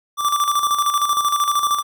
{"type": "tone with tremolo", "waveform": "square", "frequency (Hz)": 1171, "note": "D6", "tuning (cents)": -5, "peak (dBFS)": -15, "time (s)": [0.17, 1.83], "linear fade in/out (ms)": 50, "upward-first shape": "square", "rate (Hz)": 13, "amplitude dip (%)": 55, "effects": []}